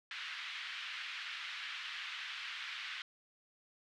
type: band-pass noise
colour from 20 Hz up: white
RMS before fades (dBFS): -44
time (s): 0.11-3.02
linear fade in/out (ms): 2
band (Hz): 1400 to 3400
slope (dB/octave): 24
effects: none